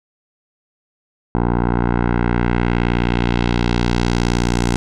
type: tone with low-pass filter sweep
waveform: 10% pulse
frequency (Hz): 59.3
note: A#1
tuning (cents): +30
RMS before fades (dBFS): -17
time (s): 1.35-4.76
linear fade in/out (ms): 0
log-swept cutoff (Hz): 1000 to 8000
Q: 1.3
effects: none

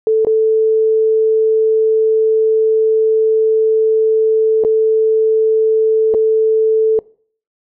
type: tone with dropouts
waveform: sine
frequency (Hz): 440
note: A4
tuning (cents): 0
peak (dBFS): -9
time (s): 0.07-6.99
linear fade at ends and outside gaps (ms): 1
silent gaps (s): 0.249-0.269 / 4.638-4.648 / 6.14-6.146
effects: noise-tail reverb RT60 0.5 s tail -23 dB re dry

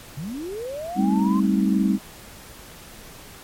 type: linear sweep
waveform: sine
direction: up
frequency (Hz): 130 to 1059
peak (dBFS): -28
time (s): 0.17-1.4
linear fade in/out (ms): 5
type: chord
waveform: sine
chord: A half-diminished seventh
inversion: third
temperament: just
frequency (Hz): 198 / 220 / 264 / 316.8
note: G3 / A3 / C4 / Eb4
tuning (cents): +18 / 0 / +16 / +31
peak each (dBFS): -19 / -25 / -24 / -25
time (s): 0.95-1.99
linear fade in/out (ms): 50
effects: pink hiss -43 dBFS RMS until 3.43 s + MP3 64 kbps

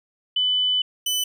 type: tone pair in turn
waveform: sine / sawtooth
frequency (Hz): 3000 / 3000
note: F#7 / F#7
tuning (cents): +23 / +23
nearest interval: unison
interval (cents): 0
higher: neither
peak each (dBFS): -18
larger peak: neither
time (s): 0.36-0.82 / 1.06-1.24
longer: first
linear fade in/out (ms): 5
effects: none

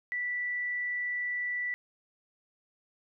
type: tone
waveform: sine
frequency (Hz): 1966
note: B6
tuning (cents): -8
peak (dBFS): -30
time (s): 0.12-1.74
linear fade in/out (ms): 0
effects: none

